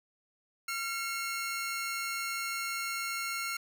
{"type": "tone pair together", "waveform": "sawtooth", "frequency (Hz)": [1373.1, 2175], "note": ["F6", "C#7"], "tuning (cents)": [-30, -33], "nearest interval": "minor sixth", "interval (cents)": 797, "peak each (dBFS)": [-32, -33], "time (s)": [0.68, 3.57], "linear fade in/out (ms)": 5, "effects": []}